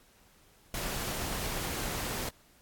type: noise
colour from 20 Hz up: pink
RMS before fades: -35 dBFS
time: 0.74-2.29 s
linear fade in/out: 2 ms
effects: pink hiss -62 dBFS RMS until 2.61 s + AAC 64 kbps